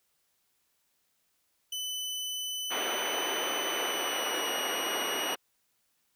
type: tone with pitch glide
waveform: sawtooth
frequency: 3007 to 2905 Hz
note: F#7 to F#7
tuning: +27 to -32 cents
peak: -30 dBFS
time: 1.72-5.35 s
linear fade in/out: 5 ms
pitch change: -59 cents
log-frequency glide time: 3.69-4.54 s
type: band-pass noise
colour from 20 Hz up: pink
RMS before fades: -34 dBFS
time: 2.7-5.36 s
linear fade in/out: 20 ms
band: 340 to 3100 Hz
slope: 24 dB/octave
effects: white hiss -74 dBFS RMS until 6.15 s